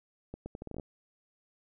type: accelerating click train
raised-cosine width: 2 ms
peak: -27 dBFS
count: 10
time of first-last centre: 0.34-0.798 s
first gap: 120 ms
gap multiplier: 0.76
effects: none

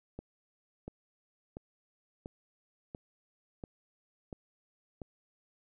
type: click train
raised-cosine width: 2 ms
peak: -28 dBFS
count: 8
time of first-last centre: 0.19-5.018 s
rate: 1.45 Hz
effects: none

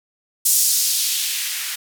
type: noise with band-pass filter sweep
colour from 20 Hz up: violet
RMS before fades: -20 dBFS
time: 0.45-1.76 s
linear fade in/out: 10 ms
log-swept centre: 7600 to 1700 Hz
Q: 1.2
effects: none

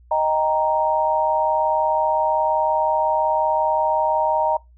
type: chord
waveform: sine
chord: Eb major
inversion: none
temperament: equal with one note detuned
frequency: 622.3 / 786.7 / 932.3 Hz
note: Eb5 / G5 / Bb5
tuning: 0 / +6 / 0 cents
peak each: -21 / -24 / -19 dBFS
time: 0.11-4.57 s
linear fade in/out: 5 ms
effects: noise-tail reverb RT60 0.2 s tail -23 dB re dry + added 60 Hz sine -47 dBFS peak until 4.77 s

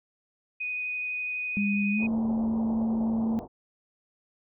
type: tone with vibrato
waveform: sine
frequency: 2489 Hz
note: D#7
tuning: in tune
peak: -29 dBFS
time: 0.6-2.07 s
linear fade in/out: 10 ms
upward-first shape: sine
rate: 12 Hz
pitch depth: 9 cents each way
type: tone with pitch glide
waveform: sine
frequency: 202.4 to 224.6 Hz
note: G#3 to A3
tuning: -44 to +36 cents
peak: -24 dBFS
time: 1.57-3.39 s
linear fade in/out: 0 ms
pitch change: +180 cents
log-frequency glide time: 1.91-2.05 s
type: low-pass noise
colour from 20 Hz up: white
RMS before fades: -39 dBFS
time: 1.98-3.48 s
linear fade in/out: 50 ms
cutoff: 900 Hz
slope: 48 dB/octave
effects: none

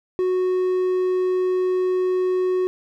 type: tone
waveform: triangle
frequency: 368.1 Hz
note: F#4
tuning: 9 cents flat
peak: -16 dBFS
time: 0.19-2.67 s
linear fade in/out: 0 ms
effects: none

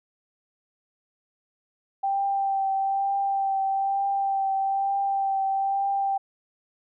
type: tone with vibrato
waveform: sine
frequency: 784 Hz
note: G5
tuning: in tune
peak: -22 dBFS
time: 2.03-6.18 s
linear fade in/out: 10 ms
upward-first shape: triangle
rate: 1.1 Hz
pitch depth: 20 cents each way
effects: none

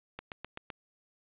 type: click train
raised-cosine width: 0.3 ms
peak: -23 dBFS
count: 5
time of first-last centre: 0.19-0.702 s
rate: 7.81 Hz
effects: resampled to 8000 Hz + 10-bit

